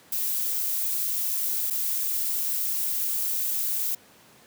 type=noise with dropouts; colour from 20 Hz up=violet; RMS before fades=-27 dBFS; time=0.12-3.95 s; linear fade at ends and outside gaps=5 ms; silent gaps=1.702-1.706 s; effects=pink hiss -54 dBFS RMS until 4.46 s + high-pass 150 Hz 12 dB/octave